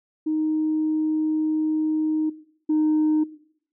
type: tone pair in turn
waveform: sine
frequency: 311.1 / 308.4 Hz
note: D#4 / D#4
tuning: 0 / -15 cents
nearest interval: unison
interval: 15 cents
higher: first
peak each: -20 / -16 dBFS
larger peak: second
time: 0.26-2.3 / 2.69-3.24 s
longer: first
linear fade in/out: 10 ms
effects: noise-tail reverb RT60 0.6 s tail -17 dB re dry + tanh soft clip ceiling -15 dBFS